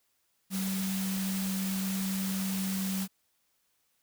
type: tone in noise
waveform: sine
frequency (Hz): 191.4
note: G3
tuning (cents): -41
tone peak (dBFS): -30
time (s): 0.5-3.08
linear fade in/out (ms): 50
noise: white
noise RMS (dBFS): -38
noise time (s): 0.5-3.08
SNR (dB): +5
effects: white hiss -74 dBFS RMS until 4.02 s